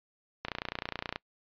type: click train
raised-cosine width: 0.3 ms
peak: -17 dBFS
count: 22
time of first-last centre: 0.45-1.159 s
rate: 29.6 Hz
effects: noise-tail reverb RT60 0.1 s tail -25 dB re dry + resampled to 11025 Hz